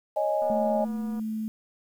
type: chord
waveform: sine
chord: C# suspended second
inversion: none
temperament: equal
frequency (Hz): 554.4 / 622.3 / 830.6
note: C#5 / D#5 / G#5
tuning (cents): 0 / 0 / 0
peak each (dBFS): -30 / -25 / -29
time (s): 0.16-0.85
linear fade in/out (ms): 10
type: click train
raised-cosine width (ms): 1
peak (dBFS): -33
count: 188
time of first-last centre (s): 0.42-1.196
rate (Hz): 241
type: tone with pitch glide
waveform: sine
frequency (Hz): 220 to 218.6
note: A3 to A3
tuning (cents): 0 to -11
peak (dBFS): -28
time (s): 0.5-1.48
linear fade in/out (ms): 0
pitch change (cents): -11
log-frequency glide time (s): 0.94-1.23
effects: 9-bit